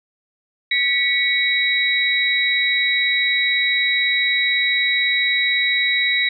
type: tone cluster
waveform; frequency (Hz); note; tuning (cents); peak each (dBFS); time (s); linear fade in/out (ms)
sine; 1954 / 2230 / 3854; B6 / C#7 / B7; -19 / +10 / -43; -20; 0.71-6.29; 5
effects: none